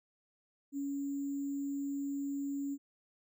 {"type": "tone with sample-and-hold", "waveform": "sine", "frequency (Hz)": 280, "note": "C#4", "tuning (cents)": 18, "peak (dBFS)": -34, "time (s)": [0.72, 2.78], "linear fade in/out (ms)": 50, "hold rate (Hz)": 7350, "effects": []}